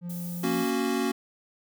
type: tone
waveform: triangle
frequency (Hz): 174.61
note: F3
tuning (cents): 0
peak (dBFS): -30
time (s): 0.01-0.66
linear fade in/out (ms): 50
type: noise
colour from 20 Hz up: violet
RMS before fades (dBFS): -42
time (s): 0.09-0.71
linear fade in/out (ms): 10
type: chord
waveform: square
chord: F# major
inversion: first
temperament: equal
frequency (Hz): 233.1 / 277.2 / 370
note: A#3 / C#4 / F#4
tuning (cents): 0 / 0 / 0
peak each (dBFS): -30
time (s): 0.43-1.12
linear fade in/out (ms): 10
effects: none